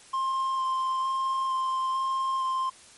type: tone with vibrato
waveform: triangle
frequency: 1054 Hz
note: C6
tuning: 12 cents sharp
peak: -23 dBFS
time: 0.13-2.7 s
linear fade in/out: 10 ms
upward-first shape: square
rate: 1.1 Hz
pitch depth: 9 cents each way
effects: white hiss -52 dBFS RMS until 2.97 s + MP3 48 kbps